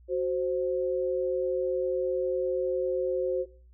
sine tone pair together, 371.5 / 523.6 Hz, F#4 / C5, +7 / +1 cents, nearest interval tritone, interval 594 cents, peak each -28 dBFS, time 0.08-3.46 s, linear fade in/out 50 ms, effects noise-tail reverb RT60 0.4 s tail -19 dB re dry + added 60 Hz sine -52 dBFS peak until 3.73 s

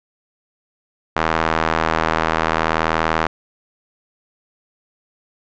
sawtooth tone with band-pass filter, 80.5 Hz, E2, 41 cents flat, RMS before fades -19 dBFS, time 1.16-3.27 s, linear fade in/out 5 ms, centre 1200 Hz, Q 1.1, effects resampled to 16000 Hz

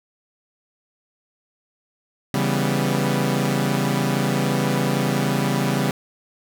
sawtooth chord, C# half-diminished seventh, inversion none, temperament equal, 138.59 / 164.81 / 196 / 246.9 Hz, C#3 / E3 / G3 / B3, 0 / 0 / 0 / 0 cents, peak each -19 / -23 / -20 / -22 dBFS, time 2.34-5.91 s, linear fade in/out 2 ms, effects none

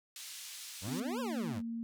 pink band-pass noise, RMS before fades -47 dBFS, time 0.16-1 s, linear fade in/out 2 ms, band 3500 to 11000 Hz, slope 12 dB/octave
25% pulse exponential two-way sweep, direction up then down, 82.41 to 554.4 to 82.41 Hz, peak -34 dBFS, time 0.81-1.62 s, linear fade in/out 50 ms, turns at 1.2 s
sine tone with pitch glide, 254.2 to 230.4 Hz, C4 to A#3, -50 to -20 cents, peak -36 dBFS, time 0.88-1.83 s, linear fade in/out 0 ms, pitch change -170 cents, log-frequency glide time 1-1.32 s
effects none

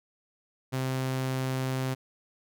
sawtooth tone, 130.81 Hz, C3, in tune, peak -24 dBFS, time 0.72-1.95 s, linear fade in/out 20 ms, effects none

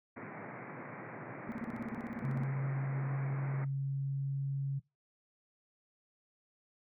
pink band-pass noise, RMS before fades -46 dBFS, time 0.16-3.65 s, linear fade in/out 10 ms, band 110 to 2300 Hz, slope 96 dB/octave
sine tone bursts, 230 Hz, A#3, 23 cents flat, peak -36 dBFS, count 16, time 1.49-2.435 s, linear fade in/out 0 ms, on 30 ms, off 31 ms
sine tone with pitch glide, 135.6 to 137.89 Hz, C#3 to C#3, -38 to -9 cents, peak -32 dBFS, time 2.23-4.8 s, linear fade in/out 20 ms, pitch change +29 cents, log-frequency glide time 2.41-4.44 s
effects noise-tail reverb RT60 0.2 s tail -20 dB re dry

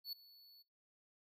square tone with ADSR envelope, 4435 Hz, C#8, in tune, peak -40 dBFS, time 0.04-0.63 s, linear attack 85 ms, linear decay 8 ms, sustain -20 dB, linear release 17 ms, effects noise-tail reverb RT60 0.3 s tail -23 dB re dry

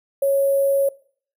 sine tone with sample-and-hold, 552 Hz, C#5, 7 cents flat, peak -15 dBFS, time 0.22-0.89 s, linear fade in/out 5 ms, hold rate 11025 Hz, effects noise-tail reverb RT60 0.5 s tail -20 dB re dry

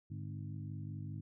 harmonic tone with a mistuned harmonic, 51.8 Hz, G#1, 4 cents flat, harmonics 2 / 3 / 4 / 5 / 6, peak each -43 / -45 / -53 / -53 / -55 dBFS, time 0.1-1.21 s, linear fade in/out 10 ms, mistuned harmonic 3, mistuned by -75 cents, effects none

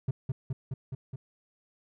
triangle tone with echo, 131.2 Hz, C3, 5 cents sharp, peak -23 dBFS, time 0.08-0.11 s, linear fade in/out 5 ms, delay 210 ms, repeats 5, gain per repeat -2 dB, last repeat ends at 1.16 s, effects none

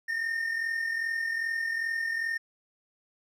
triangle tone pair together, 1820 / 1862.5 Hz, A#6 / A#6, -42 / -2 cents, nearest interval unison, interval 40 cents, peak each -27 / -35 dBFS, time 0.08-2.38 s, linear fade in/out 10 ms, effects none

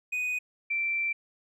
triangle / sine tone pair in turn, 2489 / 2345 Hz, D#7 / D7, 0 / -3 cents, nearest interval minor second, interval 103 cents, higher first, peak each -26 dBFS, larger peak neither, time 0.12-0.39 / 0.7-1.13 s, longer second, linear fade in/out 10 ms, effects none

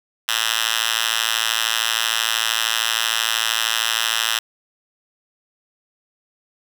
5% pulse tone with high-pass filter, 113 Hz, A2, 47 cents sharp, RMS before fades -21 dBFS, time 0.28-4.39 s, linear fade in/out 5 ms, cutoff 2300 Hz, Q 1.7, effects none

